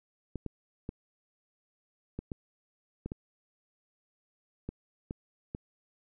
clicks, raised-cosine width 3 ms, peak -23 dBFS, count 10, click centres 0.357 / 0.463 / 0.891 / 2.19 / 2.318 / 3.06 / 3.119 / 4.69 / 5.109 / 5.549 s, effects none

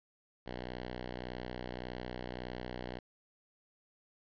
5% pulse tone with vibrato, 61.74 Hz, B1, in tune, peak -29 dBFS, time 0.46-2.99 s, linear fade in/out 5 ms, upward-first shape sine, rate 9.5 Hz, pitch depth 9 cents each way, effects resampled to 11025 Hz

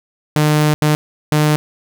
sawtooth tone bursts at uneven times, 151.3 Hz, D#3, 48 cents flat, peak -7 dBFS, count 3, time 0.36-0.74 / 0.82-0.95 / 1.32-1.56 s, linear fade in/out 0 ms, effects none

